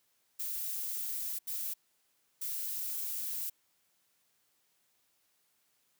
violet noise bursts at uneven times, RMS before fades -37 dBFS, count 3, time 0.39-1.39 / 1.47-1.74 / 2.41-3.5 s, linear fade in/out 10 ms, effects white hiss -74 dBFS RMS until 5.99 s + high-pass 80 Hz 12 dB/octave

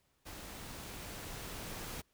pink noise with level ramp, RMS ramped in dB -48 to -43 dBFS, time 0.25-2.02 s, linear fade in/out 20 ms, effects pink hiss -75 dBFS RMS until 2.13 s

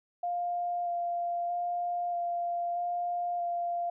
sine tone with vibrato, 698.5 Hz, F5, in tune, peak -29 dBFS, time 0.23-3.9 s, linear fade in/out 5 ms, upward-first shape square, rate 0.79 Hz, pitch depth 10 cents each way, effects none

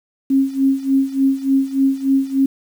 sine tone with tremolo, 270.3 Hz, C#4, 44 cents flat, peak -10 dBFS, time 0.3-2.46 s, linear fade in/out 5 ms, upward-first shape sine, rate 3.4 Hz, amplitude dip 85%, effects 7-bit

